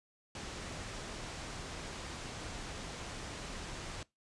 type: low-pass noise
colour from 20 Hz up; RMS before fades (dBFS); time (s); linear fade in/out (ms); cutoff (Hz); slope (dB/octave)
pink; -44; 0.35-4.03; 2; 8200; 24
effects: noise-tail reverb RT60 0.2 s tail -22 dB re dry + resampled to 24000 Hz